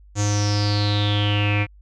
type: tone with low-pass filter sweep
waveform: square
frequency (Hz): 103.3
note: G#2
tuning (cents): -9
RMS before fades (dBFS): -20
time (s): 0.15-1.67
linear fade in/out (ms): 50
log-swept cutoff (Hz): 6900 to 2300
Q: 9.4
effects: added 50 Hz sine -45 dBFS peak until 1.81 s